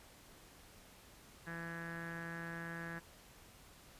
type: tone with low-pass filter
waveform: sawtooth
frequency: 167.5 Hz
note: E3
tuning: 28 cents sharp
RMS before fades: -45 dBFS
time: 1.46-3 s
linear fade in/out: 20 ms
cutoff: 1700 Hz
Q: 8.9
effects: pink hiss -60 dBFS RMS until 3.99 s + resampled to 32000 Hz